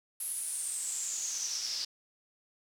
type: noise with band-pass filter sweep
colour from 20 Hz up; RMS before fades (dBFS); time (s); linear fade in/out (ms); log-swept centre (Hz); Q
pink; -36; 0.2-1.85; 5; 11000 to 4900; 7.9
effects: none